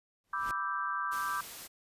pink noise with exponential growth, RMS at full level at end -42 dBFS, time 0.24-0.51 s, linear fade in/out 0 ms, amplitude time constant 57 ms
sine chord, E minor seventh, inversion second, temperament equal, 987.8 / 1174.7 / 1318.5 / 1568 Hz, B5 / D6 / E6 / G6, 0 / 0 / 0 / 0 cents, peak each -40 / -34 / -40 / -37 dBFS, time 0.33-1.41 s, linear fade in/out 5 ms
white noise, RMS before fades -45 dBFS, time 1.11-1.68 s, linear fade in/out 20 ms
effects resampled to 32000 Hz

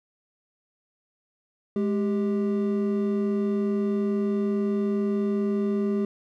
triangle tone pair together, 209.2 / 394.9 Hz, G#3 / G4, +13 / +13 cents, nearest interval major seventh, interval 1100 cents, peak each -22 / -25 dBFS, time 1.76-6.05 s, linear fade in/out 2 ms, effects none

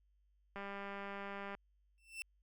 click train, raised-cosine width 0.5 ms, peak -31 dBFS, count 198, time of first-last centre 0.56-1.55 s, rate 199 Hz
40% pulse tone with exponential growth, 2675 Hz, E7, 25 cents sharp, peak -37 dBFS, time 1.98-2.22 s, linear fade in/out 0 ms, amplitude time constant 52 ms
effects added 50 Hz sine -70 dBFS peak until 2.42 s

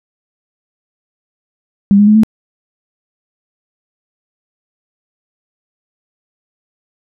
sine tone with pitch steps, 200 / 206.2 / 212.6 / 219.2 Hz, G3 / G#3 / G#3 / A3, +35 / -12 / +41 / -6 cents, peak -4 dBFS, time 1.91-2.234 s, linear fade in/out 0 ms, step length 81 ms, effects none

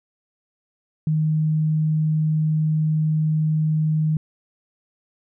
sine tone, 155.56 Hz, D#3, in tune, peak -17 dBFS, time 1.07-4.17 s, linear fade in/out 2 ms, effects none

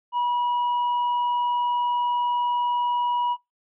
triangle tone, 970 Hz, B5, 31 cents flat, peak -19 dBFS, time 0.12-3.37 s, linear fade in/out 50 ms, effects noise-tail reverb RT60 0.2 s tail -26 dB re dry + resampled to 8000 Hz

